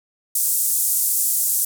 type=band-pass noise; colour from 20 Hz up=pink; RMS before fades=-20 dBFS; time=0.35-1.65 s; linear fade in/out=5 ms; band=8100 to 16000 Hz; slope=24 dB/octave; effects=none